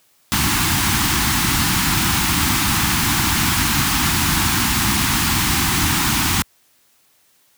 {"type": "band-stop noise", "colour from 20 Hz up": "pink", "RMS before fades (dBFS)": -17, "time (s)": [0.32, 6.42], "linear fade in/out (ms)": 0, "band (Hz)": [330, 810], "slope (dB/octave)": 48, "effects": ["white hiss -58 dBFS RMS until 7.57 s", "high-pass 60 Hz 12 dB/octave"]}